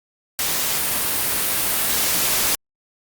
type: noise with level ramp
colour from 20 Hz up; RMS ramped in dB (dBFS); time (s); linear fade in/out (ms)
white; -22 to -19; 0.39-2.55; 0
effects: Opus 48 kbps